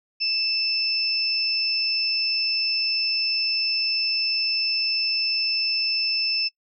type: tone pair together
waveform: sine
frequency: 2637 / 5274 Hz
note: E7 / E8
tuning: 0 / 0 cents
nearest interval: octave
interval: 1200 cents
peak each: -28 / -22 dBFS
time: 0.2-6.49 s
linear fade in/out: 20 ms
effects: noise-tail reverb RT60 0.1 s tail -23 dB re dry